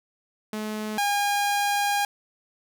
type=tone pair in turn; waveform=sawtooth; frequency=214.4 / 812.5 Hz; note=A3 / G#5; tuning=-45 / -38 cents; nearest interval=octave + major seventh; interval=2307 cents; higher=second; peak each=-25 / -18 dBFS; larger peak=second; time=0.53-0.98 / 0.98-2.05 s; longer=second; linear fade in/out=2 ms; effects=none